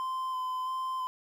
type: tone with vibrato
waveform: triangle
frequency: 1030 Hz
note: C6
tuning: 28 cents flat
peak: -29 dBFS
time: 0-1.07 s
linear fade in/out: 0 ms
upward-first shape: square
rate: 1.5 Hz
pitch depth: 13 cents each way
effects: 10-bit